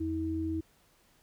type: tone pair together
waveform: sine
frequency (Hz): 85 / 320.9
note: F2 / E4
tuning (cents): -46 / -46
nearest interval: octave + major seventh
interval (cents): 2300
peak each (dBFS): -36 / -31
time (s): 0-0.61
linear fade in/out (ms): 10
effects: pink hiss -66 dBFS RMS until 1.22 s